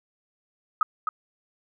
sine tone with echo, 1262 Hz, D#6, 24 cents sharp, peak -17 dBFS, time 0.81-0.83 s, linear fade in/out 2 ms, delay 260 ms, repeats 1, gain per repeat -6 dB, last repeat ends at 1.09 s, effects none

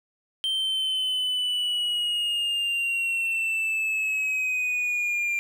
triangle linear sweep, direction down, 3136 to 2379 Hz, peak -22 dBFS, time 0.44-5.39 s, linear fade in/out 0 ms, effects none

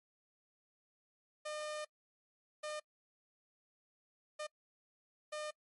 sawtooth tone bursts at uneven times, 606 Hz, D#5, 46 cents flat, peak -36 dBFS, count 4, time 1.45-1.85 / 2.63-2.8 / 4.39-4.47 / 5.32-5.51 s, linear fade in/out 10 ms, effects noise-tail reverb RT60 0.1 s tail -25 dB re dry + MP3 48 kbps

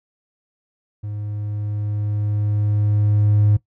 triangle tone with level ramp, 104.3 Hz, G#2, 8 cents sharp, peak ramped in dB -24 to -9 dBFS, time 1.03-3.57 s, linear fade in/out 10 ms, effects noise-tail reverb RT60 0.1 s tail -18 dB re dry + tanh soft clip ceiling -5 dBFS

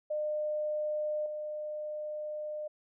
sine tone with level steps, 605 Hz, D#5, 49 cents flat, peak -30 / -35 dBFS, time 0.1-2.68 s, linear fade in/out 10 ms, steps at 1.26 s, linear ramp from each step 2 ms, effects none

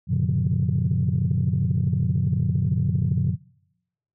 sine tone cluster, 93 / 115.6 / 133.3 / 146.1 / 178.3 Hz, F#2 / A#2 / C3 / D3 / F3, +9 / -14 / +33 / -9 / +36 cents, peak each -25 dBFS, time 0.07-3.37 s, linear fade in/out 50 ms, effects noise-tail reverb RT60 0.9 s tail -25 dB re dry + tanh soft clip ceiling -12 dBFS

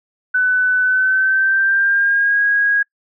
sine tone with pitch glide, 1500 to 1645.2 Hz, F#6 to G#6, +23 to -17 cents, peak -12 dBFS, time 0.34-2.83 s, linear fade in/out 10 ms, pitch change +160 cents, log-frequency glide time 0.8-2.42 s, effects noise-tail reverb RT60 0.1 s tail -25 dB re dry

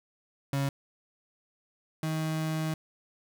35% pulse tone pair in turn, 138.59 / 157.91 Hz, C#3 / D#3, 0 / +26 cents, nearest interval major second, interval 226 cents, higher second, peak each -25 / -27 dBFS, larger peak first, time 0.53-0.69 / 2.03-2.74 s, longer second, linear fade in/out 2 ms, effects none

